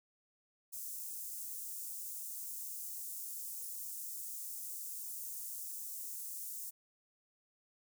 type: high-pass noise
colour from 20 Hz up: white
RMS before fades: -44 dBFS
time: 0.72-6.71 s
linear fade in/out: 20 ms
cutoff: 6900 Hz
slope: 24 dB/octave
effects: none